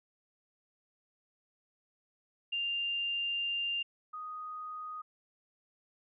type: tone pair in turn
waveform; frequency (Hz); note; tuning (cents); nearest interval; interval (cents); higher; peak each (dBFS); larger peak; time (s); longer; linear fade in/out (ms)
sine; 2794 / 1244.6; F7 / D#6; 0 / 0; octave + major second; 1400; first; -31 / -39; first; 2.52-3.83 / 4.13-5.02; first; 10
effects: none